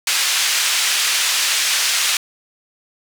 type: band-pass noise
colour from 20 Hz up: pink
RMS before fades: -18 dBFS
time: 0.07-2.17 s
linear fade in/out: 2 ms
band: 2200 to 8800 Hz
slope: 12 dB/octave
effects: none